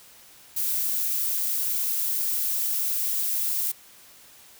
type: noise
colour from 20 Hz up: violet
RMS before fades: -26 dBFS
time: 0.56-3.72 s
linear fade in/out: 10 ms
effects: white hiss -51 dBFS RMS until 4.59 s